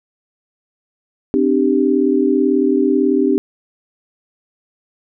sine chord, C suspended second, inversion none, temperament equal with one note detuned, 261.6 / 299.8 / 392 Hz, C4 / D4 / G4, 0 / +36 / 0 cents, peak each -16 dBFS, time 1.34-3.38 s, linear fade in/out 0 ms, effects none

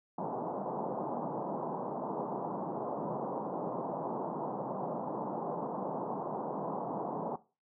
white band-pass noise, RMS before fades -37 dBFS, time 0.18-7.36 s, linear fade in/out 5 ms, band 140 to 980 Hz, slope 48 dB/octave, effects noise-tail reverb RT60 0.3 s tail -17 dB re dry

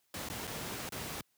pink noise with dropouts, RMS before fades -40 dBFS, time 0.14-1.21 s, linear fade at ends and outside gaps 2 ms, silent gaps 0.288-0.299 / 0.471-0.475 / 0.891-0.921 s, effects white hiss -75 dBFS RMS until 1.37 s + high-pass 80 Hz 12 dB/octave

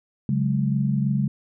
sine chord, C# suspended fourth, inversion none, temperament just, 138.59 / 184.79 / 207.9 Hz, C#3 / F#3 / G#3, 0 / -2 / +2 cents, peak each -22 / -27 / -24 dBFS, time 0.29-1.28 s, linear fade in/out 2 ms, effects none

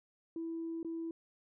sine tone with dropouts, 329.6 Hz, E4, in tune, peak -36 dBFS, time 0.36-1.11 s, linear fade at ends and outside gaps 2 ms, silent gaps 0.83-0.847 s, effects tanh soft clip ceiling -32 dBFS

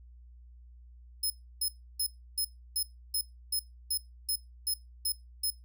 10% pulse tone bursts, 5150 Hz, E8, 41 cents flat, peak -22 dBFS, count 12, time 1.23-5.504 s, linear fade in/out 5 ms, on 72 ms, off 310 ms, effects noise-tail reverb RT60 0.2 s tail -20 dB re dry + added 60 Hz sine -50 dBFS peak until 5.64 s

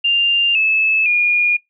sine tone with pitch steps, 2794 / 2607 / 2432 Hz, F7 / E7 / D#7, 0 / -20 / -40 cents, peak -12 dBFS, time 0.04-1.57 s, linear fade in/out 10 ms, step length 510 ms, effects noise-tail reverb RT60 0.2 s tail -25 dB re dry

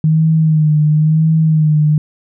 sine tone with vibrato, 155.56 Hz, D#3, in tune, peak -8 dBFS, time 0.04-1.98 s, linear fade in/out 2 ms, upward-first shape sine, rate 0.97 Hz, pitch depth 48 cents each way, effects none

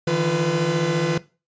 45% pulse tone cluster, 151.7 / 166.2 / 346.2 / 498.4 Hz, D#3 / E3 / F4 / B4, -44 / +15 / -15 / +16 cents, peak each -25 dBFS, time 0.07-1.18 s, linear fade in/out 5 ms, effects noise-tail reverb RT60 0.3 s tail -18 dB re dry + resampled to 16000 Hz

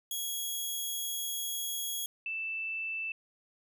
10% pulse / sine tone pair in turn, 3322 / 2649 Hz, G#7 / E7, 0 / +8 cents, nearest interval major third, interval 392 cents, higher first, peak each -25 / -33 dBFS, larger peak first, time 0.11-2.06 / 2.26-3.12 s, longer first, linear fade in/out 2 ms, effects none

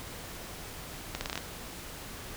accelerating click train, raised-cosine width 0.2 ms, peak -15 dBFS, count 7, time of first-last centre 1.15-1.377 s, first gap 60 ms, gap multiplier 0.81, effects pink hiss -43 dBFS RMS until 2.36 s

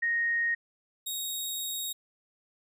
sine / 15% pulse tone pair in turn, 1864.7 / 3763 Hz, A#6 / A#7, 0 / +16 cents, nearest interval octave, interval 1216 cents, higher second, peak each -25 / -25 dBFS, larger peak neither, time 0.02-0.55 / 1.06-1.93 s, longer second, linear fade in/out 10 ms, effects none

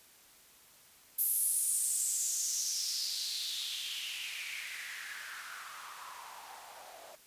blue noise with band-pass filter sweep, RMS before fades -37 dBFS, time 1.18-7.16 s, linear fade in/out 10 ms, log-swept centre 12000 to 620 Hz, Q 4.4, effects white hiss -60 dBFS RMS until 7.26 s + resampled to 32000 Hz

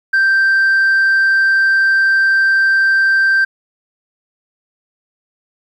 sine tone, 1568 Hz, G6, in tune, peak -7 dBFS, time 0.13-3.45 s, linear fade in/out 10 ms, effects tanh soft clip ceiling -8 dBFS + 8-bit

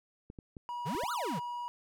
clicks, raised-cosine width 3 ms, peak -32 dBFS, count 5, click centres 0.301 / 0.388 / 0.568 / 0.95 / 1.036 s
triangle tone, 965 Hz, B5, 40 cents flat, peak -34 dBFS, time 0.69-1.68 s, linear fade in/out 0 ms
square exponential two-way sweep, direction up then down, 120.8 to 1481 to 128.5 Hz, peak -35 dBFS, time 0.85-1.4 s, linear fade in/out 20 ms, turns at 1.12 s
effects none

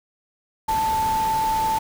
sine tone in noise, 882 Hz, A5, 4 cents sharp, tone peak -19 dBFS, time 0.68-1.79 s, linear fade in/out 10 ms, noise pink, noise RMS -32 dBFS, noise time 0.68-1.79 s, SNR +10 dB, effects none

